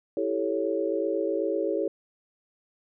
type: chord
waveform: sine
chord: A dominant seventh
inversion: second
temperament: equal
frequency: 329.6 / 392 / 440 / 554.4 Hz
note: E4 / G4 / A4 / C#5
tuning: 0 / 0 / 0 / 0 cents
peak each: -30 dBFS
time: 0.17-1.88 s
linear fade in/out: 2 ms
effects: none